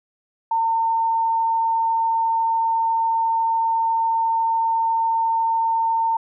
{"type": "tone", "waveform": "sine", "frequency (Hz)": 907, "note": "A#5", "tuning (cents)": -48, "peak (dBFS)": -17, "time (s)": [0.51, 6.17], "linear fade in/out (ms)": 5, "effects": []}